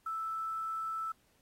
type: tone with quantisation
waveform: sine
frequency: 1318.5 Hz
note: E6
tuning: in tune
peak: -34 dBFS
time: 0.06-1.12 s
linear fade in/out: 5 ms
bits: 10
effects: pink hiss -71 dBFS RMS until 1.41 s + AAC 48 kbps